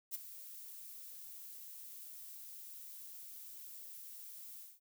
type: noise with ADSR envelope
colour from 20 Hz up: violet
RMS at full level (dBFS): -38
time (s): 0.11-4.8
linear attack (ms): 35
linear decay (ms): 21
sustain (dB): -13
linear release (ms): 200
effects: none